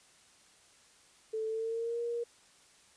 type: tone with pitch glide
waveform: sine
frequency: 440 to 471.6 Hz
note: A4 to A#4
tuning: 0 to +20 cents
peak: -32 dBFS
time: 1.33-2.24 s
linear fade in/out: 10 ms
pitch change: +120 cents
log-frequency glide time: 1.47-2 s
effects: white hiss -62 dBFS RMS until 2.96 s + resampled to 22050 Hz